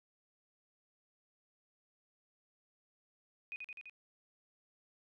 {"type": "tone with echo", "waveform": "sine", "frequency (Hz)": 2489, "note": "D#7", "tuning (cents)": 0, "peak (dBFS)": -40, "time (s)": [3.52, 3.56], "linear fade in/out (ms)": 0, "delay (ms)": 84, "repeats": 4, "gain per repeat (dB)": -2, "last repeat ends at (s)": 3.896, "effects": []}